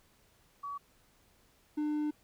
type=tone pair in turn; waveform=sine / triangle; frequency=1135 / 300.1 Hz; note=C#6 / D4; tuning=+41 / +38 cents; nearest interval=octave + major seventh; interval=2303 cents; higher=first; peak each=-37 / -28 dBFS; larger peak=second; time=0.63-0.78 / 1.77-2.11 s; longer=second; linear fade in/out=10 ms; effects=pink hiss -67 dBFS RMS until 2.23 s